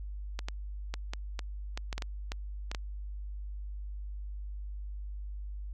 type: clicks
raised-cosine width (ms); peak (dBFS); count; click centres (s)
0.2; -19; 12; 0.391 / 0.485 / 0.94 / 1.135 / 1.392 / 1.775 / 1.928 / 1.98 / 2.022 / 2.319 / 2.715 / 2.748
effects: added 50 Hz sine -37 dBFS peak until 5.73 s